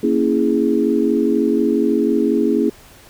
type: chord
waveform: sine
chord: A# half-diminished seventh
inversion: none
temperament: equal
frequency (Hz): 233.1 / 277.2 / 329.6 / 415.3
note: A#3 / C#4 / E4 / G#4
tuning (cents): 0 / 0 / 0 / 0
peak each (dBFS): -19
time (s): 0.03-2.7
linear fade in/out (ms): 5
effects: pink hiss -45 dBFS RMS until 3.09 s